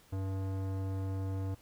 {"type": "tone with tanh clipping", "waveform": "sine", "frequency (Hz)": 96, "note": "G2", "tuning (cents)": -36, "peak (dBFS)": -35, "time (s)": [0.12, 1.55], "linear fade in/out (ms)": 10, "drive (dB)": 18, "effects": ["pink hiss -62 dBFS RMS until 1.61 s"]}